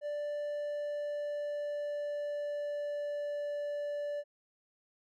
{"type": "tone with pitch glide", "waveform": "triangle", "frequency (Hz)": [587.3, 582.9], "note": ["D5", "D5"], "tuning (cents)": [0, -13], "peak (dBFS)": -32, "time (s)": [0.01, 4.24], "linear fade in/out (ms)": 50, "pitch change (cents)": -13, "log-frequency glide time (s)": [0.41, 3.57], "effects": []}